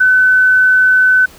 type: tone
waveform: sine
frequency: 1511 Hz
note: F#6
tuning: 36 cents sharp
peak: -6 dBFS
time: 0-1.26 s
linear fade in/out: 10 ms
effects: pink hiss -40 dBFS RMS until 1.38 s